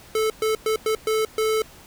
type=tone bursts at uneven times; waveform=square; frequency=437 Hz; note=A4; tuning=12 cents flat; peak=-20 dBFS; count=6; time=0.15-0.3 / 0.42-0.55 / 0.66-0.76 / 0.86-0.95 / 1.07-1.25 / 1.38-1.62 s; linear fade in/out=2 ms; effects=pink hiss -47 dBFS RMS until 1.86 s